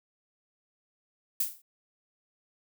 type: noise with exponential decay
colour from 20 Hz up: violet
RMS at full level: -24 dBFS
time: 1.4-1.62 s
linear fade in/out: 5 ms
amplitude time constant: 47 ms
effects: none